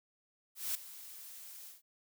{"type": "noise with ADSR envelope", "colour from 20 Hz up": "blue", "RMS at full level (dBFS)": -34, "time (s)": [0.55, 1.82], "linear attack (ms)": 200, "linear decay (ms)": 3, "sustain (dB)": -16, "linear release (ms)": 150, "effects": []}